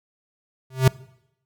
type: tone with exponential growth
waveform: square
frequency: 130.81 Hz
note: C3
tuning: in tune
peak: -10 dBFS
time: 0.7-0.88 s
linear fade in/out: 5 ms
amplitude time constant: 37 ms
effects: noise-tail reverb RT60 0.8 s tail -22 dB re dry